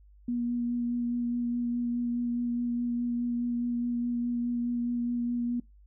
sine tone with vibrato, 240 Hz, B3, 49 cents flat, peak -27 dBFS, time 0.28-5.6 s, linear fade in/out 5 ms, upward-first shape sine, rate 4.8 Hz, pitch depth 13 cents each way, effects noise-tail reverb RT60 0.2 s tail -23 dB re dry + added 50 Hz sine -53 dBFS peak until 5.86 s

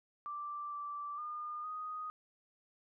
sine tone with pitch steps, 1174 / 1167 / 1214 / 1245 Hz, D6 / D6 / D#6 / D#6, -1 / -11 / -43 / +1 cents, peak -39 dBFS, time 0.26-2.1 s, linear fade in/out 0 ms, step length 460 ms, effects none

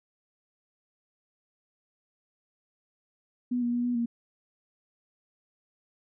sine tone with pitch steps, 246.1 / 239.6 / 241.7 / 244.2 / 234.9 Hz, B3 / A#3 / B3 / B3 / A#3, -6 / +48 / -37 / -19 / +13 cents, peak -25 dBFS, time 3.51-4.06 s, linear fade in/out 10 ms, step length 110 ms, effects none

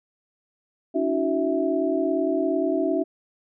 sine tone cluster, 282.8 / 320.3 / 371.4 / 656 Hz, C#4 / E4 / F#4 / E5, +35 / -50 / +7 / -9 cents, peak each -26 dBFS, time 0.94-3.04 s, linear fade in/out 20 ms, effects none

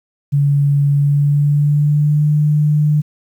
sine tone with pitch glide, 142.4 to 149.91 Hz, C#3 to D3, +47 to +36 cents, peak -10 dBFS, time 0.32-3.02 s, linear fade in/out 20 ms, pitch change +89 cents, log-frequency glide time 0.92-2.3 s, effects 8-bit

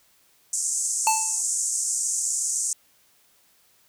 white band-pass noise, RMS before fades -26 dBFS, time 0.53-2.73 s, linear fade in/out 2 ms, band 6400 to 8600 Hz, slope 48 dB/octave
square tone with exponential decay, 880 Hz, A5, in tune, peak -16 dBFS, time 1.07-1.42 s, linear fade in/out 1 ms, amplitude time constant 74 ms
effects white hiss -61 dBFS RMS until 3.88 s

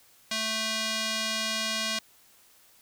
square tone with band-pass filter, 220 Hz, A3, in tune, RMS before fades -30 dBFS, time 0.31-1.99 s, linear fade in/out 5 ms, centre 4300 Hz, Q 1.1, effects white hiss -59 dBFS RMS until 2.81 s

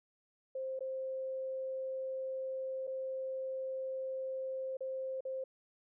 sine tone with dropouts, 526 Hz, C5, 9 cents sharp, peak -36 dBFS, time 0.55-5.44 s, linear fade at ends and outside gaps 5 ms, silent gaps 0.792-0.806 / 2.87-2.875 / 4.77-4.806 / 5.207-5.251 s, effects none

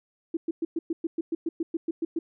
sine tone bursts, 329.6 Hz, E4, in tune, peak -24 dBFS, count 14, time 0.34-2.19 s, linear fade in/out 5 ms, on 30 ms, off 110 ms, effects none

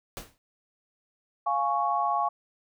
pink noise with exponential decay, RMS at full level -35 dBFS, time 0.17-0.38 s, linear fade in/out 0 ms, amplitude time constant 44 ms
sine chord, Db major, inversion first, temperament equal with one note detuned, 698.5 / 833.5 / 1108.7 Hz, F5 / Ab5 / Db6, 0 / +6 / 0 cents, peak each -29 / -28 / -27 dBFS, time 1.46-2.29 s, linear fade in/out 10 ms
effects none

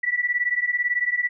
sine beating tone pair, 1944 / 1962 Hz, B6 / B6, -28 / -12 cents, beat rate 18 Hz, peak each -24 / -23 dBFS, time 0.03-1.29 s, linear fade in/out 10 ms, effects none

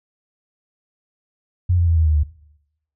sine tone with pitch steps, 89.2 / 86.06 / 83.03 / 80.11 / 77.3 / 74.58 Hz, F2 / F2 / E2 / E2 / D#2 / D2, +37 / -25 / +13 / -49 / -11 / +27 cents, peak -13 dBFS, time 1.69-2.236 s, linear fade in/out 10 ms, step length 91 ms, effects noise-tail reverb RT60 0.8 s tail -19 dB re dry

